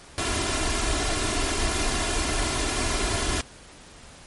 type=noise with comb filter; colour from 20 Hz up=pink; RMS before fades=-25 dBFS; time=0.18-3.41 s; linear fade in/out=0 ms; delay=2.9 ms; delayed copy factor=+0.7; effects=pink hiss -47 dBFS RMS until 4.26 s + MP3 48 kbps